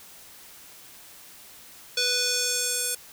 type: tone with band-pass filter sweep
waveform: square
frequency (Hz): 493.1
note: B4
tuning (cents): -3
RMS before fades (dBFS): -26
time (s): 1.97-2.95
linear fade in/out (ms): 5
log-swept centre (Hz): 4500 to 9600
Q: 1.9
effects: white hiss -48 dBFS RMS until 3.12 s